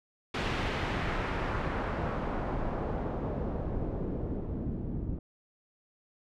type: noise with low-pass filter sweep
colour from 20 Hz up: pink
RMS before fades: -33 dBFS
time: 0.34-5.19 s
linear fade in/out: 5 ms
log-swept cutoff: 3100 to 240 Hz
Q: 0.97
effects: none